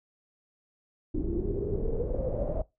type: noise with low-pass filter sweep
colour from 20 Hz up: brown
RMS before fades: -30 dBFS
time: 1.14-2.62 s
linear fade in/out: 5 ms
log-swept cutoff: 320 to 630 Hz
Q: 9.8
effects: noise-tail reverb RT60 0.2 s tail -19 dB re dry